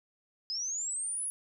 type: linear sweep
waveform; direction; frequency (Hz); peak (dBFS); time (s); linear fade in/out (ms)
sine; up; 4978 to 10548; -32; 0.5-1.3; 0
effects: none